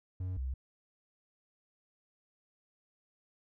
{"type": "tone pair in turn", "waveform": ["triangle", "sine"], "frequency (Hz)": [92.1, 65], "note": ["F#2", "C2"], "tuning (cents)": [-7, -11], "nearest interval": "tritone", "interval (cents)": 604, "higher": "first", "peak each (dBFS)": [-32, -33], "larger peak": "first", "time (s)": [[0.2, 0.37], [0.37, 0.54]], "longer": "neither", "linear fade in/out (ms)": 5, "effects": []}